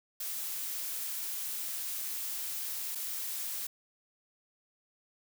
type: noise with dropouts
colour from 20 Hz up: blue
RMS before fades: -37 dBFS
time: 0.2-3.67 s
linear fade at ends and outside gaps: 5 ms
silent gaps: 2.95-2.954 s
effects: none